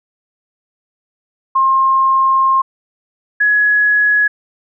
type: tone pair in turn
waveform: sine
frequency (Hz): 1065 / 1682.3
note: C6 / G#6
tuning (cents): +30 / +22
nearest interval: minor sixth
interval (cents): 792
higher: second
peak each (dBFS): -9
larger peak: neither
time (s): 1.55-2.62 / 3.4-4.28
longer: first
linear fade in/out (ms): 10
effects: none